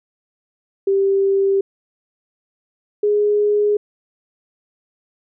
sine tone pair in turn, 392 / 415.3 Hz, G4 / G#4, 0 / 0 cents, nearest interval minor second, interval 100 cents, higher second, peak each -13 dBFS, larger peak neither, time 0.87-1.61 / 3.03-3.77 s, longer neither, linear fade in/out 5 ms, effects none

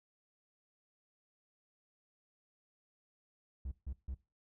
triangle tone bursts, 65.41 Hz, C2, in tune, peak -36 dBFS, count 3, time 3.65-4.145 s, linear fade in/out 5 ms, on 65 ms, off 150 ms, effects noise-tail reverb RT60 0.3 s tail -20 dB re dry

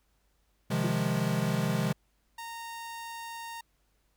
square chord, F minor seventh, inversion second, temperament equal, 130.81 / 155.56 / 174.61 / 207.7 Hz, C3 / Eb3 / F3 / Ab3, 0 / 0 / 0 / 0 cents, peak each -33 dBFS, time 0.7-1.93 s, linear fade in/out 10 ms
sine tone with exponential decay, 349 Hz, F4, 1 cent flat, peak -29 dBFS, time 0.84-0.98 s, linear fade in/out 5 ms, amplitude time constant 30 ms
sawtooth tone, 924 Hz, A#5, 16 cents flat, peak -35 dBFS, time 2.38-3.61 s, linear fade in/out 5 ms
effects added 50 Hz sine -70 dBFS peak until 4.16 s + pink hiss -74 dBFS RMS until 4.16 s

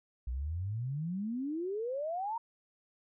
sine exponential sweep, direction up, 58.27 to 948 Hz, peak -33 dBFS, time 0.27-2.38 s, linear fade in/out 5 ms, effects none

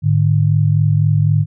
sine tone pair together, 106.07 / 150 Hz, G#2 / D3, +37 / +37 cents, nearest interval tritone, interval 600 cents, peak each -13 dBFS, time 0.02-1.46 s, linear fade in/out 50 ms, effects none

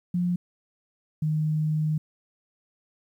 sine tone pair in turn, 177 / 154.43 Hz, F3 / D#3, +23 / -13 cents, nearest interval major second, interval 236 cents, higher first, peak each -22 dBFS, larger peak neither, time 0.14-0.36 / 1.22-1.98 s, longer second, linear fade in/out 5 ms, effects 10-bit

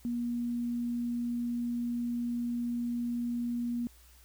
sine tone, 239 Hz, A#3, 43 cents sharp, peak -30 dBFS, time 0.05-3.87 s, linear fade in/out 0 ms, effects added 60 Hz sine -57 dBFS peak until 4.24 s + white hiss -61 dBFS RMS until 4.24 s

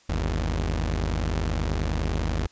sawtooth tone pair together, 50.09 / 79.6 Hz, G1 / D#2, +38 / +40 cents, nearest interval minor sixth, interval 802 cents, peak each -22 / -24 dBFS, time 0.09-2.47 s, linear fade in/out 5 ms, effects white hiss -58 dBFS RMS until 2.51 s + resampled to 16000 Hz

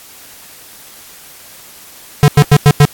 square tone bursts, 145.8 Hz, D3, 12 cents flat, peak -3 dBFS, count 5, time 2.23-2.852 s, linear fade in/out 0 ms, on 50 ms, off 93 ms, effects white hiss -37 dBFS RMS until 2.93 s + AAC 64 kbps

